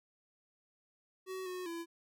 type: tone with pitch steps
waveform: square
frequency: 375.8 / 365.1 / 336.3 Hz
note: F#4 / F#4 / E4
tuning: +27 / -23 / +35 cents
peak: -40 dBFS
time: 1.26-1.86 s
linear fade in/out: 50 ms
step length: 200 ms
effects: none